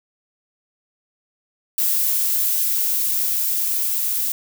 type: noise with level ramp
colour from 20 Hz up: violet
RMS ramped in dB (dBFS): -19 to -22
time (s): 1.78-4.32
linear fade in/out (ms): 2
effects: none